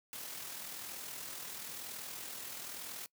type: noise with amplitude modulation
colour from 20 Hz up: white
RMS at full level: -43 dBFS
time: 0.13-3.06 s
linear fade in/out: 0 ms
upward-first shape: sine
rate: 41 Hz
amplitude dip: 40%
effects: noise-tail reverb RT60 0.1 s tail -23 dB re dry + high-pass 100 Hz 12 dB/octave